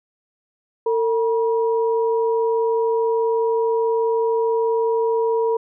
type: tone pair together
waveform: sine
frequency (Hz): 453.1 / 960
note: A#4 / B5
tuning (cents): -49 / -49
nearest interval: octave + minor second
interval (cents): 1300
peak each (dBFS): -17 / -25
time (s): 0.86-5.57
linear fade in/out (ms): 5
effects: none